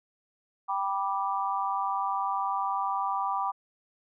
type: chord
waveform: sine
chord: G major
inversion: none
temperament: just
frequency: 784 / 980 / 1176 Hz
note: G5 / B5 / D6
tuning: 0 / -14 / +2 cents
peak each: -31 dBFS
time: 0.68-3.52 s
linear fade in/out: 20 ms
effects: none